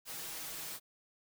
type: noise with comb filter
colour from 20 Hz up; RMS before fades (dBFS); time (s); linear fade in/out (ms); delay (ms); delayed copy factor
white; -43; 0.05-0.8; 50; 6.2; +0.7
effects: none